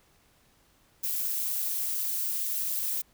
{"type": "noise with amplitude modulation", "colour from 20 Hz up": "violet", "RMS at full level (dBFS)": -27, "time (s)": [1.03, 3.02], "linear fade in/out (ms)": 10, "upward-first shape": "sine", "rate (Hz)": 219, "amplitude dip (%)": 75, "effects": ["pink hiss -64 dBFS RMS until 3.13 s"]}